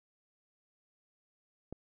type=click; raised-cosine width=2 ms; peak=-28 dBFS; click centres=1.726 s; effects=none